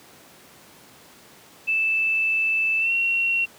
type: tone with pitch glide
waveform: sine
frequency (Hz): 2637 to 2732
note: E7 to F7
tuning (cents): 0 to -39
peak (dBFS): -19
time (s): 1.67-3.46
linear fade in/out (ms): 20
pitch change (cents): +61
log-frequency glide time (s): 2.79-2.92
effects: pink hiss -49 dBFS RMS until 3.58 s + high-pass 150 Hz 12 dB/octave